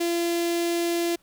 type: tone with notch filter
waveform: sawtooth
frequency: 341.4 Hz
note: F4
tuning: 39 cents flat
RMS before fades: -25 dBFS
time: 0-1.16 s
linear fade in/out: 10 ms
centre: 1200 Hz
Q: 0.88
effects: pink hiss -63 dBFS RMS until 1.22 s